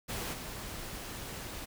pink noise with level steps, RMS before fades -37 / -42 dBFS, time 0.08-1.66 s, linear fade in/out 20 ms, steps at 0.32 s, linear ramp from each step 20 ms, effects none

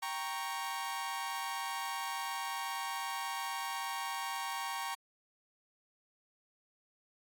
sawtooth chord, G diminished, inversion none, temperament equal, 784 / 932.3 / 1108.7 Hz, G5 / Bb5 / Db6, 0 / 0 / 0 cents, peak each -38 / -36 / -37 dBFS, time 0.02-4.95 s, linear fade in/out 10 ms, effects AAC 64 kbps

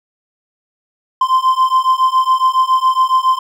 triangle beating tone pair, 1035 / 1042.2 Hz, C6 / C6, -19 / -7 cents, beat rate 7.2 Hz, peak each -12 / -11 dBFS, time 1.21-3.39 s, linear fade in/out 5 ms, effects none

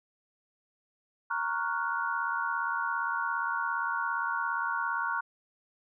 sine chord, Gb major seventh, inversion first, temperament equal with one note detuned, 932.3 / 1108.7 / 1402.6 / 1480 Hz, Bb5 / Db6 / F6 / Gb6, 0 / 0 / +7 / 0 cents, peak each -34 dBFS, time 1.3-5.21 s, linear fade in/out 10 ms, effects none

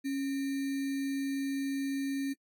sine tone with sample-and-hold, 274.5 Hz, C#4, 17 cents flat, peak -30 dBFS, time 0.04-2.34 s, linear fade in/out 20 ms, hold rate 2100 Hz, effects noise-tail reverb RT60 0.1 s tail -25 dB re dry + AAC 64 kbps

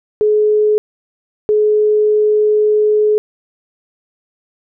sine tone pair in turn, 424.1 / 424.1 Hz, G#4 / G#4, +36 / +36 cents, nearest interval unison, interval 0 cents, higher neither, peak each -9 dBFS, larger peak neither, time 0.21-0.78 / 1.49-3.18 s, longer second, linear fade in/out 0 ms, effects none

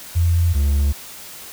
sine / triangle tone pair in turn, 85.2 / 71.03 Hz, F2 / C#2, -42 / +43 cents, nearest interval minor third, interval 315 cents, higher first, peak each -13 / -12 dBFS, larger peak second, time 0.15-0.54 / 0.54-0.93 s, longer neither, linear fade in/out 20 ms, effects white hiss -37 dBFS RMS until 1.52 s

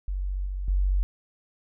sine tone with level steps, 47.24 Hz, F#1, 37 cents sharp, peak -26 / -28 / -20 dBFS, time 0.08-1.03 s, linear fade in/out 0 ms, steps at 0.46 / 0.68 s, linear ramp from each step 2 ms, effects none

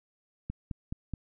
click train, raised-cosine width 5 ms, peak -22 dBFS, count 4, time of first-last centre 0.5-1.137 s, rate 4.71 Hz, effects none

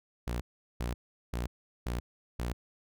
sawtooth tone bursts, 59.7 Hz, A#1, 42 cents sharp, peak -28 dBFS, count 5, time 0.27-2.53 s, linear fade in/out 5 ms, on 140 ms, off 390 ms, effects none

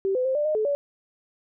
sine tone with pitch steps, 387.6 / 507 / 525 / 592 / 614 / 431.7 / 571 Hz, G4 / B4 / C5 / D5 / D#5 / A4 / D5, -20 / +45 / +6 / +14 / -23 / -33 / -49 cents, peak -21 dBFS, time 0.05-0.75 s, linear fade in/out 0 ms, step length 100 ms, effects none

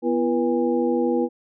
sine tone cluster, 246.5 / 339.1 / 484.8 / 816 Hz, B3 / E4 / B4 / G#5, -3 / +49 / -32 / -31 cents, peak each -23 / -23 / -23 / -31 dBFS, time 0.02-1.29 s, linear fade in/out 50 ms, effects none

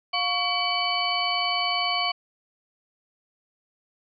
sine tone cluster, 709 / 1118 / 2291 / 3006 / 4485 Hz, F5 / C#6 / D7 / F#7 / C#8, +26 / +14 / -44 / +27 / +19 cents, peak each -29 dBFS, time 0.13-2.12 s, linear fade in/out 10 ms, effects none

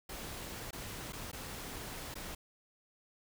pink noise with dropouts, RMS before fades -44 dBFS, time 0.09-2.35 s, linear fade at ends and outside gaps 5 ms, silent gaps 0.709-0.729 / 1.124-1.13 / 1.316-1.329 / 2.142-2.154 s, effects none

